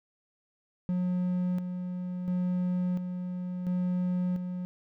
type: tone with tremolo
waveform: triangle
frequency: 180.4 Hz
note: F#3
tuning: 44 cents flat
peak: -24 dBFS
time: 0.89-4.65 s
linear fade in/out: 0 ms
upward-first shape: square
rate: 0.72 Hz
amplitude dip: 50%
effects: none